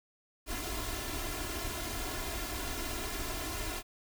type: noise with comb filter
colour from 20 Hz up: pink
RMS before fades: -37 dBFS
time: 0.46-3.83 s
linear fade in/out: 50 ms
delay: 2.9 ms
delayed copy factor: +0.9
effects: none